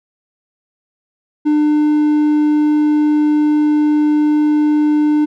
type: tone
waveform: triangle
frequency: 300.2 Hz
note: D4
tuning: 38 cents sharp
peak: -8 dBFS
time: 1.45-5.26 s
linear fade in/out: 20 ms
effects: none